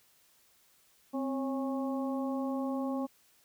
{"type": "harmonic tone with a mistuned harmonic", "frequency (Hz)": 273.7, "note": "C#4", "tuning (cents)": -22, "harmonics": [1, 2, 3, 4], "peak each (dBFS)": [-32, -38, -42, -44], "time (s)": [1.13, 3.07], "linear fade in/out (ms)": 20, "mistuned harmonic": 1, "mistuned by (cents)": -71, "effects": ["white hiss -66 dBFS RMS until 3.44 s"]}